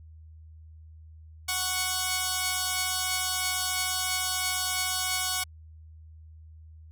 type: tone pair together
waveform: 5% pulse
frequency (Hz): 740 / 1111.5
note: F#5 / C#6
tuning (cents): 0 / +4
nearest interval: perfect fifth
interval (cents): 704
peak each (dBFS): -18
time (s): 1.48-5.44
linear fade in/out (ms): 10
effects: added 79 Hz sine -46 dBFS peak until 6.91 s